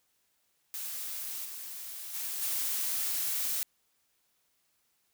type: noise with level steps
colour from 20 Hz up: blue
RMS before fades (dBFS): -38 / -42 / -36 / -32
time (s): 0.74-3.63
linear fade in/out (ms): 0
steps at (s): 1.44 / 2.13 / 2.41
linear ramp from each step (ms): 20
effects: white hiss -74 dBFS RMS until 5.13 s